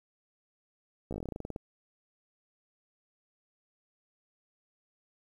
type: slowing click train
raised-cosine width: 2 ms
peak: -24 dBFS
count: 15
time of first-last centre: 1.11-1.561 s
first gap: 15 ms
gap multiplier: 1.11
effects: 10-bit